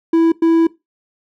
triangle tone bursts at uneven times, 329.6 Hz, E4, in tune, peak -7 dBFS, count 2, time 0.13-0.32 / 0.42-0.67 s, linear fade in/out 5 ms, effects noise-tail reverb RT60 0.2 s tail -19 dB re dry

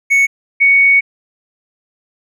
triangle / sine tone pair in turn, 2217 / 2228 Hz, C#7 / C#7, 0 / +8 cents, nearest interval unison, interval 8 cents, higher second, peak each -6 dBFS, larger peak neither, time 0.1-0.27 / 0.6-1.01 s, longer second, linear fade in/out 20 ms, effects none

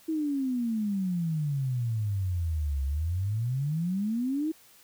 sine exponential two-way sweep, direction down then up, 325.2 to 66.9 to 325.2 Hz, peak -26 dBFS, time 0.08-4.52 s, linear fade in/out 10 ms, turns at 2.84 s, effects white hiss -57 dBFS RMS until 4.83 s

